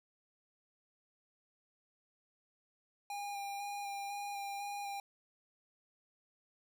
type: tone with vibrato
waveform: square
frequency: 806 Hz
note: G5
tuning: 48 cents sharp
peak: -40 dBFS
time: 3.1-5 s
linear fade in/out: 2 ms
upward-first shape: square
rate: 2 Hz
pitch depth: 13 cents each way
effects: none